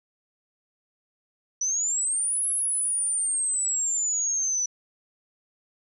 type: exponential two-way sweep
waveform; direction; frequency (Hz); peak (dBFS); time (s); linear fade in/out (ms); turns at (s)
sine; up then down; 5920 to 10900 to 5920; -23; 1.61-4.66; 5; 2.48
effects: none